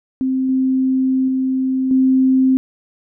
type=tone with level steps; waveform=sine; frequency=261.6 Hz; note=C4; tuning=in tune; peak=-15 / -13 / -15 / -10 dBFS; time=0.21-2.57 s; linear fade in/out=0 ms; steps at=0.49 / 1.28 / 1.91 s; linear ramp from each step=2 ms; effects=none